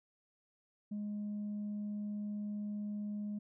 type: tone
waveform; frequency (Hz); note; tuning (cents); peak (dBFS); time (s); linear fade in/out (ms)
sine; 207.7; G#3; 0; -35; 0.91-3.39; 10
effects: tanh soft clip ceiling -35 dBFS